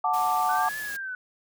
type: chord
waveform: sine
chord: D major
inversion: first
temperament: just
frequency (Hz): 734.2 / 881 / 1174.7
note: F#5 / A5 / D6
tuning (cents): -14 / +2 / 0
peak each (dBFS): -26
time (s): 0.04-0.69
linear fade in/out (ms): 5
type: noise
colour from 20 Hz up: white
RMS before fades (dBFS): -40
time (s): 0.13-0.97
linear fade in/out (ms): 10
type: linear two-way sweep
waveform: sine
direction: up then down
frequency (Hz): 1480 to 1742 to 1480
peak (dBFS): -31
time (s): 0.49-1.15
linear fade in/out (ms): 2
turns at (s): 0.78
effects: none